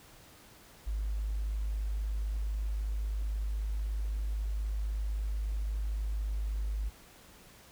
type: tone with tanh clipping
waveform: triangle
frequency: 51.9 Hz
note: G#1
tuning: in tune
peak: -30 dBFS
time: 0.86-6.9 s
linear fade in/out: 20 ms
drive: 3 dB
effects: pink hiss -56 dBFS RMS until 7.71 s